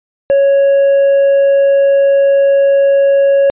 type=tone with hard clipping; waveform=sine; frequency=554.4 Hz; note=C#5; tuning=in tune; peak=-7 dBFS; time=0.3-3.5 s; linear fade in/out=0 ms; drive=2 dB; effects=resampled to 8000 Hz